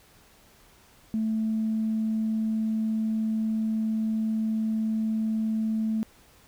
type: tone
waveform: sine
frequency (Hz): 220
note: A3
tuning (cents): 0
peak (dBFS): -23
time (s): 1.14-6.03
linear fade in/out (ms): 0
effects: tanh soft clip ceiling -19 dBFS + pink hiss -57 dBFS RMS until 6.47 s